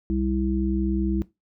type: harmonic tone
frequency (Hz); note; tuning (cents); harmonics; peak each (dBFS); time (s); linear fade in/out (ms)
65.41; C2; 0; 1 / 3 / 5; -26 / -26 / -26; 0.1-1.22; 0
effects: noise-tail reverb RT60 0.2 s tail -18 dB re dry